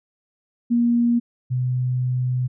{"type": "tone pair in turn", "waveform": "sine", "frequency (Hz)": [237.1, 126.25], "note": ["A#3", "B2"], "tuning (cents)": [30, 39], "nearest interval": "major seventh", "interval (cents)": 1091, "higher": "first", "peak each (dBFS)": [-15, -19], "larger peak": "first", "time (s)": [[0.7, 1.2], [1.5, 2.48]], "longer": "second", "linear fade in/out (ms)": 20, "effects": []}